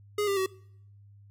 square tone with pitch steps, 415.3 / 396.8 / 379.1 Hz, G#4 / G4 / F#4, 0 / +21 / +42 cents, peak -26 dBFS, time 0.18-0.462 s, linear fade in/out 5 ms, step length 94 ms, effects noise-tail reverb RT60 0.7 s tail -23 dB re dry + added 101 Hz sine -51 dBFS peak until 1.3 s

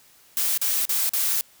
blue noise with dropouts, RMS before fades -23 dBFS, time 0.37-1.41 s, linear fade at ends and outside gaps 0 ms, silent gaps 0.575-0.615 / 0.853-0.893 / 1.093-1.135 s, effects white hiss -55 dBFS RMS until 1.6 s

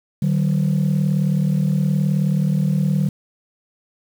sine tone pair together, 150.1 / 189.11 Hz, D3 / F#3, +38 / +38 cents, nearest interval major third, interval 400 cents, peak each -16 / -17 dBFS, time 0.22-3.09 s, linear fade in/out 5 ms, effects tanh soft clip ceiling -12 dBFS + 7-bit

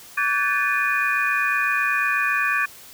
sine tone cluster, 1145 / 1515 / 1621 / 1749 / 2460 Hz, D6 / F#6 / G#6 / A6 / D#7, -44 / +40 / -42 / -11 / -20 cents, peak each -25 / -27 / -27 / -24 / -24 dBFS, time 0.17-2.66 s, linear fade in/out 10 ms, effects white hiss -44 dBFS RMS until 2.93 s

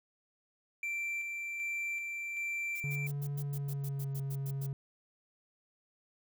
triangle tone with tremolo, 2349 Hz, D7, in tune, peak -32 dBFS, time 0.83-3.07 s, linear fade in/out 2 ms, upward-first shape square, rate 1.3 Hz, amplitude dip 30%
violet noise bursts, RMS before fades -46 dBFS, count 13, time 2.75-4.667 s, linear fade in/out 10 ms, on 57 ms, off 98 ms
triangle tone with pitch glide, 142.6 to 137.42 Hz, C#3 to C#3, +49 to -15 cents, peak -32 dBFS, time 2.84-4.73 s, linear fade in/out 0 ms, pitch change -64 cents, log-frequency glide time 3.41-4.12 s
effects none

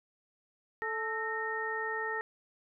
harmonic tone with a mistuned harmonic, 440 Hz, A4, in tune, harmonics 1 / 2 / 3 / 4, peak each -38 / -39 / -41 / -35 dBFS, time 0.82-2.21 s, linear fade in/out 0 ms, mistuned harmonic 4, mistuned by +80 cents, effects none

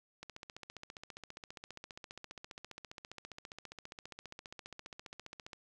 click train, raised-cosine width 0.2 ms, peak -29 dBFS, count 80, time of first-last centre 0.23-5.532 s, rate 14.9 Hz, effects none

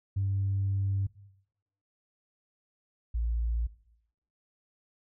sine tone pair in turn, 98 / 57.27 Hz, G2 / A#1, 0 / -30 cents, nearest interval major sixth, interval 930 cents, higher first, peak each -25 / -26 dBFS, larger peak first, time 0.16-1.07 / 3.14-3.67 s, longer first, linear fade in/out 10 ms, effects noise-tail reverb RT60 0.8 s tail -19 dB re dry + tanh soft clip ceiling -22 dBFS

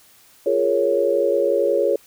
sine chord, Bb minor seventh, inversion second, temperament equal, 349.2 / 415.3 / 466.2 / 554.4 Hz, F4 / Ab4 / Bb4 / Db5, 0 / 0 / 0 / 0 cents, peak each -24 / -21 / -23 / -19 dBFS, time 0.46-1.96 s, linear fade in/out 5 ms, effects white hiss -52 dBFS RMS until 2.06 s

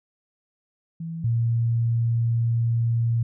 sine tone pair in turn, 164.81 / 116.31 Hz, E3 / A#2, 0 / -3 cents, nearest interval tritone, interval 603 cents, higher first, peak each -29 / -19 dBFS, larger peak second, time 1-1.24 / 1.24-3.23 s, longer second, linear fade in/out 5 ms, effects none

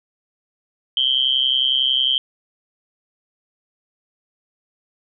sine tone with amplitude modulation, 3136 Hz, G7, in tune, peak -11 dBFS, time 0.97-2.18 s, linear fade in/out 2 ms, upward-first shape sine, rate 131 Hz, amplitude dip 100%, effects none

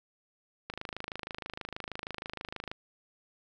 click train, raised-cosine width 0.3 ms, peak -21 dBFS, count 54, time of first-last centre 0.7-2.715 s, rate 26.3 Hz, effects none

